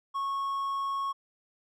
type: tone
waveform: triangle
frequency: 1100 Hz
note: C#6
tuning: 14 cents flat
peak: -27 dBFS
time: 0.14-1.13 s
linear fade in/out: 20 ms
effects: none